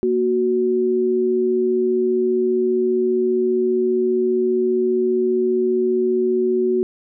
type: tone pair together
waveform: sine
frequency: 235 / 370 Hz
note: A#3 / F#4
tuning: +14 / 0 cents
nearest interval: minor sixth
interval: 786 cents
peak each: -23 / -16 dBFS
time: 0.03-6.83 s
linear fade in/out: 0 ms
effects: none